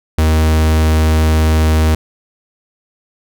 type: tone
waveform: 45% pulse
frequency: 78.7 Hz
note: D#2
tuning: 20 cents sharp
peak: -9 dBFS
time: 0.18-1.95 s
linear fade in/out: 5 ms
effects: none